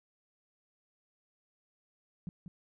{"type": "tone with echo", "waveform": "sine", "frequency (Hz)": 175.1, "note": "F3", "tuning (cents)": 5, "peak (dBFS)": -36, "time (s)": [2.27, 2.29], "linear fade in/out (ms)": 0, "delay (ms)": 190, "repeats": 1, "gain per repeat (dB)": -6, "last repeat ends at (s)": 2.48, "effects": []}